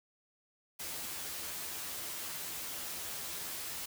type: noise with comb filter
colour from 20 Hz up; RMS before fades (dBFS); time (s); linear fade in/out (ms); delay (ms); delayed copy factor
white; -41; 0.79-3.86; 10; 12; +0.7
effects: none